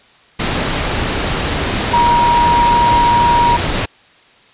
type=tone in noise; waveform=sine; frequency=950 Hz; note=A#5; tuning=33 cents sharp; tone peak=-9 dBFS; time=1.93-3.57 s; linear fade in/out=10 ms; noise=pink; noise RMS=-17 dBFS; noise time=0.39-3.86 s; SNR=+5 dB; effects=white hiss -47 dBFS RMS until 4.53 s + resampled to 8000 Hz